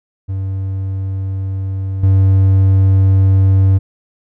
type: tone with level steps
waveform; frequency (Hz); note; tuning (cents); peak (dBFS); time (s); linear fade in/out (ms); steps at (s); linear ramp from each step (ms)
triangle; 96.1; G2; -34; -15 / -5; 0.28-3.79; 20; 2.03; 5
effects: none